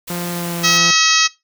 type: noise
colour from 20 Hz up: white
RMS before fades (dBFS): -30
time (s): 0.07-0.78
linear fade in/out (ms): 10
type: tone with pitch glide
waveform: sawtooth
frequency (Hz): 174.61 to 170.33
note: F3 to F3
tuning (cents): 0 to -43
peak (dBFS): -18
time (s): 0.1-0.91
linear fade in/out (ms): 2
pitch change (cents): -43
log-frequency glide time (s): 0.29-0.62
type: harmonic tone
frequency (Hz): 642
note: E5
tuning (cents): -46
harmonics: 2 / 3 / 4 / 5 / 6 / 7 / 8 / 9 / 10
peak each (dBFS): -20 / -20 / -20 / -20 / -20 / -20 / -20 / -20 / -20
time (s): 0.63-1.28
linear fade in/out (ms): 20
effects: noise-tail reverb RT60 0.2 s tail -19 dB re dry